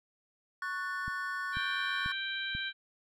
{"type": "chord", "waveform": "triangle", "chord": "F# minor", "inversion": "second", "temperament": "just", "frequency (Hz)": [1110, 1480, 1776], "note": ["C#6", "F#6", "A6"], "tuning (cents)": [2, 0, 16], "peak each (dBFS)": [-37, -35, -38], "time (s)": [0.62, 2.12], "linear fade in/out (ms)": 2}
{"type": "click train", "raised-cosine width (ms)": 5, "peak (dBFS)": -29, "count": 4, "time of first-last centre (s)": [1.08, 2.551], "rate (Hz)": 2.04}
{"type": "harmonic tone", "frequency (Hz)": 784, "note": "G5", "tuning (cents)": 0, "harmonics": [2, 3, 4, 5], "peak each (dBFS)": [-36, -42, -41, -40], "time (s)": [1.52, 2.73], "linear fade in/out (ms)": 50}
{"effects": []}